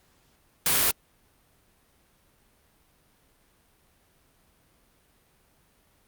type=noise; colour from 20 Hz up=white; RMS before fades=-22 dBFS; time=0.66-0.91 s; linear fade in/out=2 ms; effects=pink hiss -64 dBFS RMS until 6.07 s + Opus 48 kbps